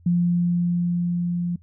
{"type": "tone with level ramp", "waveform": "sine", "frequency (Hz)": 174.3, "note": "F3", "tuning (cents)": -3, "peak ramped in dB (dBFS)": [-16, -22], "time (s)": [0.06, 1.56], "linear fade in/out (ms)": 5, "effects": ["noise-tail reverb RT60 0.1 s tail -23 dB re dry", "added 86 Hz sine -49 dBFS peak until 1.62 s"]}